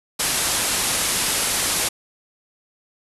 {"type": "low-pass noise", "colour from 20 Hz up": "white", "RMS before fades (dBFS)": -22, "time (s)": [0.19, 1.89], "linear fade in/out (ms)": 10, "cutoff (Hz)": 12000, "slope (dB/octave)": 96, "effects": []}